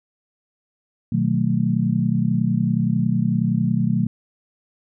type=chord; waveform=sine; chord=B dominant seventh; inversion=none; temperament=just; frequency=123.47 / 154.34 / 185.21 / 222.2 Hz; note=B2 / D#3 / F#3 / A3; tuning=0 / -14 / +2 / +17 cents; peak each=-23 / -23 / -22 / -22 dBFS; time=1.12-4.07 s; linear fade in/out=5 ms; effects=none